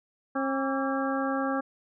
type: harmonic tone with a mistuned harmonic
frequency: 269.5 Hz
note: C#4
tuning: 49 cents flat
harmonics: 1 / 2 / 3 / 4 / 5 / 6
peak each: -29 / -32 / -34 / -35 / -36 / -37 dBFS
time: 0.35-1.61 s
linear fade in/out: 10 ms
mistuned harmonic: 4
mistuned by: +110 cents
effects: none